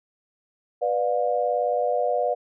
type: chord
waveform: sine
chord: B diminished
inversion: none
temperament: just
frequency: 493.9 / 592.7 / 711.2 Hz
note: B4 / D5 / F5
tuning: 0 / +16 / +31 cents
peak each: -25 dBFS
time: 0.81-2.35 s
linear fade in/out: 20 ms
effects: none